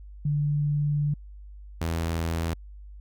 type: tone pair in turn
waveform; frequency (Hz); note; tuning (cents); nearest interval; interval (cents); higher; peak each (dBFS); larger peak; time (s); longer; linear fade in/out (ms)
sine / sawtooth; 146.83 / 82.63; D3 / E2; 0 / +5; minor seventh; 995; first; -22; neither; 0.25-1.14 / 1.81-2.54; first; 5
effects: added 50 Hz sine -41 dBFS peak until 3 s

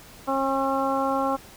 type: harmonic tone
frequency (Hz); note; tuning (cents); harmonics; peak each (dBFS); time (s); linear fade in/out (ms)
270.3; C#4; -44; 1 / 2 / 3 / 4 / 5; -28 / -27 / -27 / -28 / -32; 0.27-1.37; 20
effects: pink hiss -47 dBFS RMS until 1.56 s

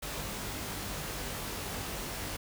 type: noise with comb filter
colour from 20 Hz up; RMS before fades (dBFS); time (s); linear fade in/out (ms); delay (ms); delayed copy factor
pink; -38; 0.02-2.37; 10; 20; +0.8
effects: none

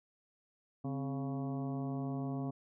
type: harmonic tone with a mistuned harmonic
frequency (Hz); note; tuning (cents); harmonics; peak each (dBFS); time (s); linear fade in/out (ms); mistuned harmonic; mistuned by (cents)
139; C#3; +5; 1 / 2 / 3 / 4 / 5 / 6 / 7 / 8; -38 / -38 / -48 / -52 / -47 / -57 / -56 / -55; 0.84-2.51; 10; 2; -78
effects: none

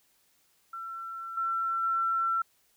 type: tone with level steps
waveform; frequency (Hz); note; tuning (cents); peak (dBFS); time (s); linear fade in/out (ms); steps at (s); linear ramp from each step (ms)
sine; 1348; E6; +38; -36 / -27 / -25; 0.73-2.42; 5; 1.37 / 1.83; 5
effects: white hiss -68 dBFS RMS until 2.76 s

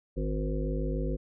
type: harmonic tone with a mistuned harmonic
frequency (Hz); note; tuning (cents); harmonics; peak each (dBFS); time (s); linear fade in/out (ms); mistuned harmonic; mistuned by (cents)
51.91; G#1; 0; 1 / 3 / 5 / 7 / 9 / 10; -30 / -35 / -37 / -38 / -40 / -40; 0.16-1.17; 20; 9; +18
effects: none

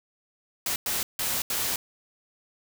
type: noise bursts at uneven times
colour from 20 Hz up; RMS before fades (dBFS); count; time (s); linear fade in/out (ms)
white; -28; 4; 0.66-0.76 / 0.86-1.03 / 1.19-1.42 / 1.5-1.76; 2
effects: none

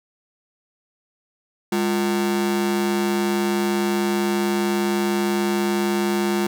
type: ring-modulated tone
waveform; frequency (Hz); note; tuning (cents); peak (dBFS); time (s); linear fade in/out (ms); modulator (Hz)
45% pulse; 277.2; C#4; 0; -16; 1.72-6.47; 5; 73.2
effects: none

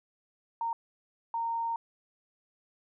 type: tone bursts at uneven times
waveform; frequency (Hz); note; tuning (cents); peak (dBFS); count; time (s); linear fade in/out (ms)
sine; 922; A#5; -19; -29; 2; 0.61-0.73 / 1.34-1.76; 2
effects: none

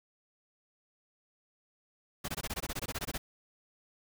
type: noise bursts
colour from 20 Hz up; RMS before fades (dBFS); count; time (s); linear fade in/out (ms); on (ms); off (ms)
pink; -36; 15; 2.24-3.18; 10; 44; 20
effects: none

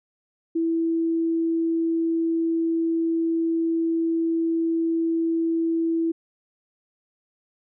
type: tone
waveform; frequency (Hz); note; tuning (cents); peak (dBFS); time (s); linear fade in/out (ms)
sine; 329.6; E4; 0; -20; 0.55-6.12; 10
effects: none

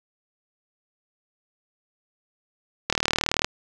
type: click train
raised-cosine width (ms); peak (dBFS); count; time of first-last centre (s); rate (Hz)
0.2; -3; 22; 2.9-3.445; 38.5
effects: none

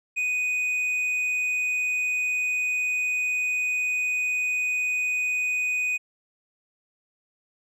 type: tone with tanh clipping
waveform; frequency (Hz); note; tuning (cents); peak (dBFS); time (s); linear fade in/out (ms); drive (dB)
sine; 2489; D#7; 0; -24; 0.16-5.98; 20; 5
effects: none

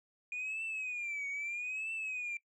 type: tone with vibrato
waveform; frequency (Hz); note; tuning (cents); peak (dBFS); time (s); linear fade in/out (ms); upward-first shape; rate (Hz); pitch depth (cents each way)
sine; 2441; D#7; -34; -34; 0.32-2.37; 2; triangle; 0.78; 160
effects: noise-tail reverb RT60 0.1 s tail -23 dB re dry + tanh soft clip ceiling -34 dBFS

